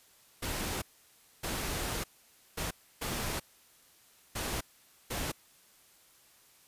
pink noise bursts at uneven times, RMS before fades -35 dBFS, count 6, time 0.42-0.82 / 1.43-2.04 / 2.57-2.71 / 3.01-3.4 / 4.35-4.61 / 5.1-5.32 s, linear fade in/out 10 ms, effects white hiss -62 dBFS RMS until 6.67 s + resampled to 32000 Hz

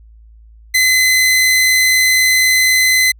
sawtooth tone, 2036 Hz, C7, 48 cents flat, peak -6 dBFS, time 0.74-3.12 s, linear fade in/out 10 ms, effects added 55 Hz sine -39 dBFS peak until 3.19 s

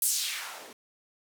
blue noise with band-pass filter sweep, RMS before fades -32 dBFS, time 0.02-0.73 s, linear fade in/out 2 ms, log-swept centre 11000 to 300 Hz, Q 1.5, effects none

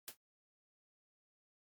white noise with exponential decay, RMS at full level -41 dBFS, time 0.08-0.17 s, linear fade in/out 0 ms, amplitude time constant 19 ms, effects MP3 96 kbps

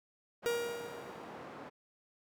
white band-pass noise, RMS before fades -48 dBFS, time 0.42-1.7 s, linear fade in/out 20 ms, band 150 to 910 Hz, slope 12 dB/octave
45% pulse tone with exponential decay, 472.9 Hz, A#4, 25 cents sharp, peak -29 dBFS, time 0.46-1.57 s, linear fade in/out 0 ms, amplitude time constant 240 ms
effects none

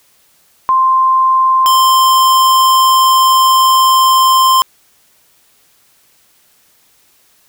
sine / square tone pair in turn, 1046.5 / 1046.5 Hz, C6 / C6, 0 / 0 cents, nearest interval unison, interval 0 cents, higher neither, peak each -7 dBFS, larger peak neither, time 0.69-1.66 / 1.66-4.62 s, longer second, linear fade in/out 0 ms, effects white hiss -52 dBFS RMS until 7.48 s

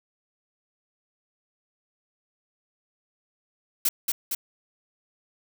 blue noise with echo, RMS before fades -22 dBFS, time 3.85-3.89 s, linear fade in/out 5 ms, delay 230 ms, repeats 2, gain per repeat -3 dB, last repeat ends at 4.35 s, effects none

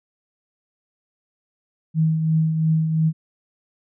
sine tone with tremolo, 159.2 Hz, D#3, 40 cents sharp, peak -14 dBFS, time 1.94-3.13 s, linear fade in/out 50 ms, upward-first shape triangle, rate 2.9 Hz, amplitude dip 50%, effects none

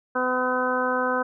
harmonic tone, 253.2 Hz, B3, 43 cents sharp, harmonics 1 / 2 / 3 / 4 / 5 / 6, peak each -30 / -26 / -32 / -28 / -29 / -28 dBFS, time 0.15-1.23 s, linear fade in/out 10 ms, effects none

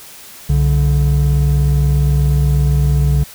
triangle tone pair together, 64.01 / 143.7 Hz, C2 / D3, -37 / -37 cents, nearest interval octave + major second, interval 1400 cents, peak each -11 dBFS, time 0.49-3.24 s, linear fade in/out 10 ms, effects white hiss -37 dBFS RMS until 3.34 s

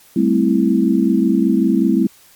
sine chord, A minor seventh, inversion third, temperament equal with one note detuned, 196 / 221.3 / 261.6 / 329.6 Hz, G3 / A3 / C4 / E4, 0 / +10 / 0 / 0 cents, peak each -17 dBFS, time 0.16-2.07 s, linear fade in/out 5 ms, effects white hiss -48 dBFS RMS until 2.35 s + MP3 96 kbps

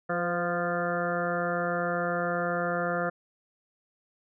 harmonic tone with a mistuned harmonic, 174.61 Hz, F3, in tune, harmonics 1 / 2 / 3 / 4 / 6 / 7 / 8 / 9 / 10, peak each -34 / -37 / -31 / -33 / -43 / -36 / -34 / -43 / -38 dBFS, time 0.09-3.1 s, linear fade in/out 10 ms, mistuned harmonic 3, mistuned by -25 cents, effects none

